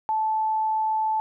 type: tone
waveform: sine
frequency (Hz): 873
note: A5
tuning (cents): -14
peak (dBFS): -21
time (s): 0.09-1.2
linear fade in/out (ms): 0
effects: none